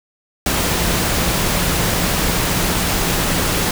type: tone in noise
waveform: sine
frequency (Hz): 175.5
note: F3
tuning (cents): +9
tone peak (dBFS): -26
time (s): 0.46-3.71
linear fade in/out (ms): 2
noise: pink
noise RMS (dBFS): -18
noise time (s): 0.46-3.71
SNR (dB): -11
effects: none